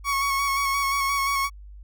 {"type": "tone with vibrato", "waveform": "30% pulse", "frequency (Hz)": 1108.7, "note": "C#6", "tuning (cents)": 0, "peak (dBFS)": -19, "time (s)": [0.04, 1.5], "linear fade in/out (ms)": 50, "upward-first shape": "square", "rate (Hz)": 5.7, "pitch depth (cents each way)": 22, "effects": ["added 50 Hz sine -40 dBFS peak until 1.83 s"]}